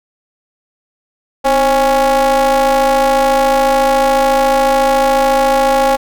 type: ring-modulated tone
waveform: square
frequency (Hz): 141.2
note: C#3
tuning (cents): +32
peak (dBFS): -7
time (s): 1.44-5.97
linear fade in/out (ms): 20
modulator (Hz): 679
effects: none